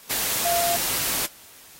sine tone in noise, 690 Hz, F5, 21 cents flat, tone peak -23 dBFS, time 0.44-0.77 s, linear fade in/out 20 ms, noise white, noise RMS -25 dBFS, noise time 0.09-1.27 s, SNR -1 dB, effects white hiss -48 dBFS RMS until 1.79 s + AAC 48 kbps

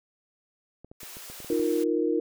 clicks, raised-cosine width 2 ms, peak -32 dBFS, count 9, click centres 0.846 / 0.915 / 1.032 / 1.169 / 1.3 / 1.403 / 1.446 / 1.529 / 1.597 s
white high-pass noise, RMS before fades -43 dBFS, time 1-1.84 s, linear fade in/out 5 ms, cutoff 340 Hz, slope 48 dB/octave
sine chord, Eb suspended second, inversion none, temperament equal, 311.1 / 349.2 / 466.2 Hz, Eb4 / F4 / Bb4, 0 / 0 / 0 cents, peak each -27 dBFS, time 1.5-2.2 s, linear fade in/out 2 ms
effects none

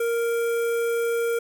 square tone with notch filter, 466.2 Hz, A#4, in tune, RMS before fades -24 dBFS, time 0-1.39 s, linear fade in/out 5 ms, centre 4400 Hz, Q 0.75, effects none

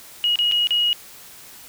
sine tone with dropouts, 2894 Hz, F#7, 39 cents flat, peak -16 dBFS, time 0.24-0.93 s, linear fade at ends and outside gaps 0 ms, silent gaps 0.357-0.389 / 0.514-0.521 / 0.671-0.707 s, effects white hiss -43 dBFS RMS until 1.68 s

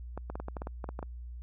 clicks, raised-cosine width 1 ms, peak -24 dBFS, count 12, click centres 0.176 / 0.3 / 0.355 / 0.4 / 0.484 / 0.568 / 0.619 / 0.671 / 0.842 / 0.89 / 0.991 / 1.028 s, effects added 60 Hz sine -40 dBFS peak until 1.42 s

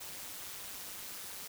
white noise with amplitude modulation, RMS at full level -42 dBFS, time 0-1.48 s, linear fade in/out 10 ms, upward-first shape sine, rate 195 Hz, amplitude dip 65%, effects none

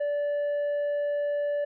sine tone with tanh clipping, 581 Hz, D5, 19 cents flat, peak -26 dBFS, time 0-1.65 s, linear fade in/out 10 ms, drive 4 dB, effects none

